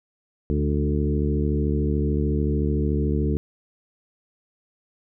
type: harmonic tone with a mistuned harmonic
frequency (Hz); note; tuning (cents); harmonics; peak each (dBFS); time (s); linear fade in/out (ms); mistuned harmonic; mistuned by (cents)
73.6; D2; +4; 1 / 2 / 3 / 4 / 5 / 6; -23 / -26 / -28 / -29 / -30 / -31; 0.5-3.37; 0; 3; -33
effects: none